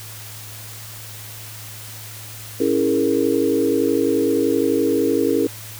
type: chord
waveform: sine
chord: A# half-diminished seventh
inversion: first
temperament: equal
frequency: 277.2 / 329.6 / 415.3 / 466.2 Hz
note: C#4 / E4 / G#4 / A#4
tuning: 0 / 0 / 0 / 0 cents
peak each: -21 dBFS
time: 2.6-5.47 s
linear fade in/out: 5 ms
effects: added 108 Hz sine -38 dBFS peak until 5.79 s + white hiss -37 dBFS RMS until 5.79 s